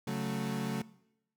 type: chord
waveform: 35% pulse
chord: F# minor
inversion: second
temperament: equal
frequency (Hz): 138.59 / 185 / 220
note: C#3 / F#3 / A3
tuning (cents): 0 / 0 / 0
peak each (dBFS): -36 / -36 / -35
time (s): 0.07-0.82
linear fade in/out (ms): 5
effects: noise-tail reverb RT60 0.8 s tail -20 dB re dry